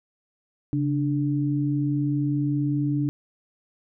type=tone pair together; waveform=sine; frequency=138.61 / 293.7 Hz; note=C#3 / D4; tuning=0 / 0 cents; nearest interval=octave + minor second; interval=1300 cents; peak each=-24 / -24 dBFS; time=0.73-3.09 s; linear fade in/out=0 ms; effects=none

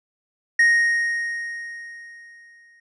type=tone with exponential decay; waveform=triangle; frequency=1867 Hz; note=A#6; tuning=2 cents sharp; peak=-10 dBFS; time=0.59-2.8 s; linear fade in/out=5 ms; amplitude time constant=480 ms; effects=resampled to 24000 Hz

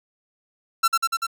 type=tone with echo; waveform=45% pulse; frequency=1349 Hz; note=E6; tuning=40 cents sharp; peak=-15 dBFS; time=0.83-0.88 s; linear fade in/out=10 ms; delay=97 ms; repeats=4; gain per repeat=-2 dB; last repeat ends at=1.268 s; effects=none

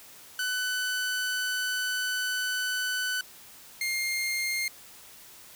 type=tone pair in turn; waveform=sawtooth; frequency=1500 / 2121 Hz; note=F#6 / C7; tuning=+23 / +23 cents; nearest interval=tritone; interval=600 cents; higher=second; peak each=-24 dBFS; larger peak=neither; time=0.39-3.21 / 3.81-4.68 s; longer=first; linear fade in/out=2 ms; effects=white hiss -50 dBFS RMS until 5.55 s

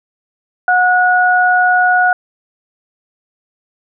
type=tone pair together; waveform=sine; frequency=729 / 1458 Hz; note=F#5 / F#6; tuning=-26 / -26 cents; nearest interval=octave; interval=1200 cents; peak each=-11 dBFS; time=0.68-2.13 s; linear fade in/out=2 ms; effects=none

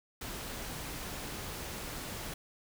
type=noise; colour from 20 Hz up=pink; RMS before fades=-41 dBFS; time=0.21-2.34 s; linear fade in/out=5 ms; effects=none

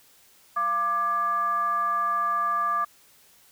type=tone with frequency modulation; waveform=sine; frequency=1184 Hz; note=D6; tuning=14 cents sharp; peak=-22 dBFS; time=0.56-2.85 s; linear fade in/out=10 ms; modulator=494 Hz; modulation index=0.44; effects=white hiss -57 dBFS RMS until 3.51 s

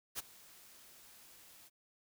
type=noise with ADSR envelope; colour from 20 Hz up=white; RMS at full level=-38 dBFS; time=0.15-1.7 s; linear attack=39 ms; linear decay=19 ms; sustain=-21 dB; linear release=31 ms; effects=none

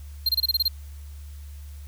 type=tone bursts; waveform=square; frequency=4186 Hz; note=C8; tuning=in tune; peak=-19 dBFS; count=8; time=0.26-0.682 s; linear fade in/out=5 ms; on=30 ms; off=26 ms; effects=added 72 Hz sine -37 dBFS peak until 1.87 s + white hiss -55 dBFS RMS until 1.87 s

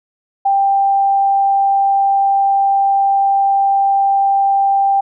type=tone; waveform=sine; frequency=789 Hz; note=G5; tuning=11 cents sharp; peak=-10 dBFS; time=0.45-5.01 s; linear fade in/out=10 ms; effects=none

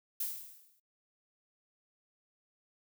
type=noise with exponential decay; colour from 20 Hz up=violet; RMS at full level=-33 dBFS; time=0.2-0.8 s; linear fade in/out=5 ms; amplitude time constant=130 ms; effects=noise-tail reverb RT60 0.1 s tail -23 dB re dry

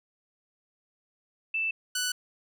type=tone pair in turn; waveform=sine / 10% pulse; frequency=2648 / 1486.1 Hz; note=E7 / F#6; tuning=+7 / +7 cents; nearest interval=minor seventh; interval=1000 cents; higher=first; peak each=-26 / -19 dBFS; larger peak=second; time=1.54-1.71 / 1.95-2.12 s; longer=neither; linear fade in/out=5 ms; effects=none

